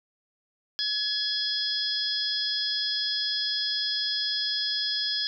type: tone cluster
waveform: sine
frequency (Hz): 1701 / 3346 / 4222 / 4960 / 5290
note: G#6 / G#7 / C8 / D#8 / E8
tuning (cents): +41 / +12 / +15 / -6 / +5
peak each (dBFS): -37 / -30 / -35 / -29 / -36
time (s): 0.79-5.27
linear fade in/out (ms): 0
effects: none